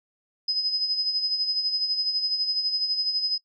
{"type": "tone with tremolo", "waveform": "sine", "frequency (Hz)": 5040, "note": "D#8", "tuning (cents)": 21, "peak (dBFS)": -21, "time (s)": [0.48, 3.38], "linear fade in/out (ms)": 5, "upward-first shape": "sine", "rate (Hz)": 12, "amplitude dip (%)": 55, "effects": ["noise-tail reverb RT60 0.1 s tail -19 dB re dry"]}